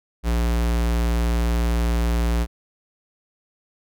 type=tone; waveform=square; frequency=58.27 Hz; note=A#1; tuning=in tune; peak=-19 dBFS; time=0.23-2.47 s; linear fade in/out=50 ms; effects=none